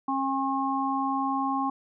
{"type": "harmonic tone", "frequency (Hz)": 270, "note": "C#4", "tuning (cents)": -45, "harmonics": [1, 3, 4], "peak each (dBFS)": [-29, -29, -29], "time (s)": [0.08, 1.7], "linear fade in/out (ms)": 5, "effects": []}